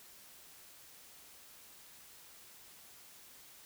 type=silence; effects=white hiss -57 dBFS RMS until 3.65 s